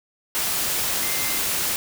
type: tone in noise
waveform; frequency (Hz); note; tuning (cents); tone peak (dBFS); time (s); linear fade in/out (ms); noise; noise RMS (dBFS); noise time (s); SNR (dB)
sine; 2086; C7; -6; -33; 1.03-1.38; 0; white; -24; 0.35-1.76; -12
effects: none